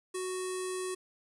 square tone with low-pass filter, 370 Hz, F#4, in tune, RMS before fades -36 dBFS, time 0.14-0.95 s, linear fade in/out 10 ms, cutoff 9200 Hz, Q 5.4, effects 11-bit

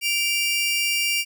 sawtooth tone pair together, 2340 / 2796 Hz, D7 / F7, -7 / +1 cents, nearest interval minor third, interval 308 cents, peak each -20 dBFS, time 0.01-1.25 s, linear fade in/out 50 ms, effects none

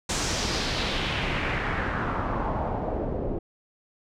pink noise with low-pass filter sweep, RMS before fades -28 dBFS, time 0.09-3.39 s, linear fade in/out 5 ms, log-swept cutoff 7400 to 440 Hz, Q 2.1, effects none

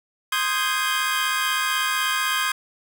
25% pulse chord, Ab major seventh, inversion first, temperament equal with one note detuned, 1046.5 / 1244.5 / 1568 / 1644 Hz, C6 / Eb6 / G6 / Ab6, 0 / 0 / 0 / -18 cents, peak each -23 dBFS, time 0.32-2.52 s, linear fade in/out 5 ms, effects none

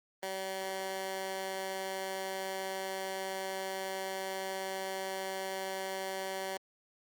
15% pulse tone with high-pass filter, 191.1 Hz, G3, 44 cents flat, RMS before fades -38 dBFS, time 0.23-6.57 s, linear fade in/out 0 ms, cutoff 490 Hz, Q 0.77, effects Opus 32 kbps

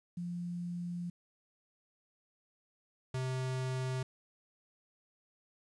sine / square tone pair in turn, 174.61 / 129.58 Hz, F3 / C3, 0 / -16 cents, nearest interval perfect fourth, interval 516 cents, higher first, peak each -36 / -34 dBFS, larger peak second, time 0.17-1.1 / 3.14-4.03 s, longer first, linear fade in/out 5 ms, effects resampled to 22050 Hz + 11-bit

